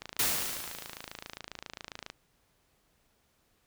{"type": "click train", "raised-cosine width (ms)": 0.2, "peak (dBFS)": -22, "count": 58, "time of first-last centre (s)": [0.02, 2.1], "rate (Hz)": 27.4}
{"type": "noise with exponential decay", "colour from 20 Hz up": "white", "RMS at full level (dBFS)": -26, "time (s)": [0.19, 1.39], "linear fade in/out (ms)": 5, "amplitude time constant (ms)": 260}
{"effects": ["pink hiss -71 dBFS RMS until 3.66 s"]}